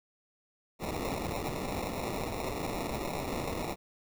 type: noise with sample-and-hold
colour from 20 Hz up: white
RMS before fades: -35 dBFS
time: 0.79-3.76 s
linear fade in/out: 50 ms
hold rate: 1575 Hz
effects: none